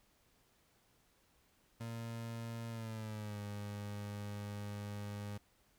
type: tone with pitch glide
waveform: 30% pulse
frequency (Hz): 115.4 to 102.81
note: A#2 to G#2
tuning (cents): -17 to -17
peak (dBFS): -39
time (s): 1.8-5.38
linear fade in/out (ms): 10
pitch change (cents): -200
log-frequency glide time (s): 2.69-3.41
effects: pink hiss -72 dBFS RMS until 5.78 s